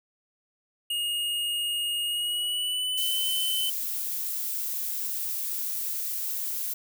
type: tone with pitch glide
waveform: square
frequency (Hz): 2859 to 3047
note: F7 to G7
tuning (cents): +40 to -50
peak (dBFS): -27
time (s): 0.9-3.7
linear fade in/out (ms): 5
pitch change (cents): +110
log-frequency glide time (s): 2.05-3.16
type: noise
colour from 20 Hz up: violet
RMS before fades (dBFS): -31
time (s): 2.97-6.74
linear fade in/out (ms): 10
effects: none